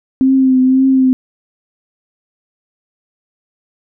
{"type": "tone with vibrato", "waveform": "sine", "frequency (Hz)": 261.6, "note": "C4", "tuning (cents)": 0, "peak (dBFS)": -7, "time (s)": [0.21, 1.13], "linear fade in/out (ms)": 0, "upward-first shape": "triangle", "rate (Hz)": 1.9, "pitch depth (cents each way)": 37, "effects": []}